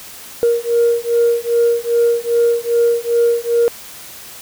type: beating tone pair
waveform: sine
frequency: 469 / 471.5 Hz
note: A#4 / A#4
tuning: +11 / +20 cents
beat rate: 2.5 Hz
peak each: -14 dBFS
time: 0.43-3.68 s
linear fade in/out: 0 ms
effects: tanh soft clip ceiling -6 dBFS + white hiss -35 dBFS RMS until 4.41 s